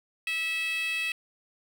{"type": "tone with high-pass filter", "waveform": "10% pulse", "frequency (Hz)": 651, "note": "E5", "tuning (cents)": -22, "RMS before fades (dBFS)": -30, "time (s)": [0.27, 1.12], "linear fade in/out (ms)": 2, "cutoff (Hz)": 2400, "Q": 9.2, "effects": []}